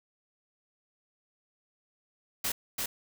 white noise with echo, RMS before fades -31 dBFS, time 2.44-2.52 s, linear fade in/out 5 ms, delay 340 ms, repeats 1, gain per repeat -2 dB, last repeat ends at 2.86 s, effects none

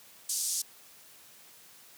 pink band-pass noise, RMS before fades -32 dBFS, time 0.29-0.62 s, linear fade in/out 5 ms, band 5500 to 11000 Hz, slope 24 dB/octave, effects white hiss -55 dBFS RMS until 1.97 s + high-pass 100 Hz 12 dB/octave

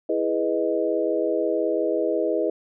sine chord, E major seventh, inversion none, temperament equal, 329.6 / 415.3 / 493.9 / 622.3 Hz, E4 / G#4 / B4 / D#5, 0 / 0 / 0 / 0 cents, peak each -26 dBFS, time 0.09-2.5 s, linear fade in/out 5 ms, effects none

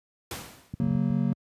pink noise with exponential decay, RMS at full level -33 dBFS, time 0.31-0.87 s, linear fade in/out 2 ms, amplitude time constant 120 ms
clicks, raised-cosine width 5 ms, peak -20 dBFS, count 6, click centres 0.739 / 0.836 / 0.869 / 0.911 / 0.954 / 1.102 s
triangle chord, F# major, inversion second, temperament just, 138.75 / 185 / 231.2 Hz, C#3 / F#3 / A#3, +2 / 0 / -14 cents, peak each -25 dBFS, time 0.8-1.33 s, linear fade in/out 0 ms
effects high-pass 80 Hz 12 dB/octave + resampled to 32000 Hz

